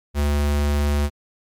square tone, 72.7 Hz, D2, 17 cents flat, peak -18 dBFS, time 0.14-1.1 s, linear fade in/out 50 ms, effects MP3 96 kbps

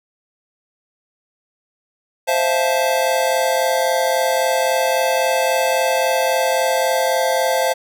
square chord, F major seventh, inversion second, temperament just, 523.8 / 654.8 / 698.5 / 873.1 Hz, C5 / E5 / F5 / A5, +2 / -12 / 0 / -14 cents, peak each -20 / -22 / -23 / -23 dBFS, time 2.27-7.74 s, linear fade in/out 20 ms, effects none

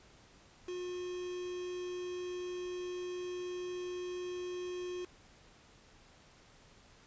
triangle tone with quantisation, 359.8 Hz, F#4, 48 cents flat, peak -36 dBFS, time 0.68-5.05 s, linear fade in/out 5 ms, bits 8, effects pink hiss -61 dBFS RMS until 7.06 s + resampled to 16000 Hz

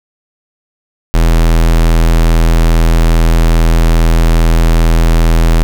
square tone, 41.2 Hz, E1, in tune, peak -6 dBFS, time 1.14-5.63 s, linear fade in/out 0 ms, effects none

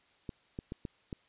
clicks, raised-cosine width 3 ms, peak -25 dBFS, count 5, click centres 0.292 / 0.589 / 0.721 / 0.852 / 1.128 s, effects white hiss -67 dBFS RMS until 1.28 s + resampled to 8000 Hz

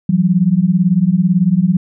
sine beating tone pair, 170 / 188 Hz, F3 / F#3, -46 / +28 cents, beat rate 18 Hz, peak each -13 / -12 dBFS, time 0.09-1.77 s, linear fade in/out 5 ms, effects none

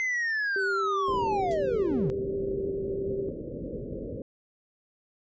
triangle linear sweep, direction down, 2084 to 123.8 Hz, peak -24 dBFS, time 0-2.1 s, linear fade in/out 0 ms
sine tone with vibrato, 392 Hz, G4, in tune, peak -29 dBFS, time 0.56-3.29 s, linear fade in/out 2 ms, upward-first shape triangle, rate 9.6 Hz, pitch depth 22 cents each way
white low-pass noise, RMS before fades -36 dBFS, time 1.08-4.22 s, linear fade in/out 2 ms, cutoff 560 Hz, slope 96 dB/octave
violet noise with exponential decay, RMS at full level -32 dBFS, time 1.51-1.62 s, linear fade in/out 1 ms, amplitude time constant 22 ms
effects resampled to 16000 Hz

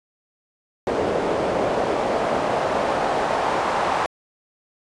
pink noise with band-pass filter sweep, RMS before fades -22 dBFS, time 0.87-4.06 s, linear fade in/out 0 ms, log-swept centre 490 to 870 Hz, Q 1.7, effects resampled to 22050 Hz

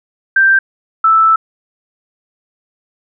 sine tone pair in turn, 1571 / 1318.4 Hz, G6 / E6, +3 / 0 cents, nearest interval minor third, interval 303 cents, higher first, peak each -6 dBFS, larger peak neither, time 0.36-0.59 / 1.04-1.36 s, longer second, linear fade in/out 5 ms, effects none

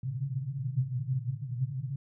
white band-pass noise, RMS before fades -33 dBFS, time 0.03-1.96 s, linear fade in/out 5 ms, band 120 to 140 Hz, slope 96 dB/octave, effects none

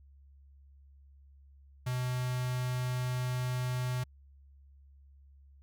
square tone with notch filter, 125.8 Hz, B2, 32 cents sharp, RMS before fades -33 dBFS, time 1.86-4.04 s, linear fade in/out 10 ms, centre 420 Hz, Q 1.4, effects added 69 Hz sine -55 dBFS peak until 5.62 s

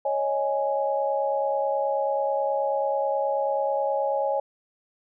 sine chord, C# suspended second, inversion none, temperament just, 554.4 / 623.7 / 831.5 Hz, C#5 / D#5 / G#5, 0 / +4 / +2 cents, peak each -25 / -29 / -27 dBFS, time 0.05-4.4 s, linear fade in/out 5 ms, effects none

